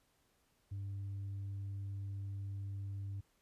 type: tone with tanh clipping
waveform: sine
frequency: 98.9 Hz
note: G2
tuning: 16 cents sharp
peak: -40 dBFS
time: 0.71-3.21 s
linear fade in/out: 10 ms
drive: 1 dB
effects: pink hiss -75 dBFS RMS until 3.41 s + resampled to 32000 Hz